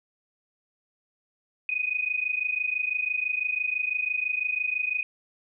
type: tone pair together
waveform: sine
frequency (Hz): 2480 / 2506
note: D#7 / D#7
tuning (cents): -6 / +12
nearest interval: unison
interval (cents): 18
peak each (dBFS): -28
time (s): 1.69-5.03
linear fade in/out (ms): 2
effects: none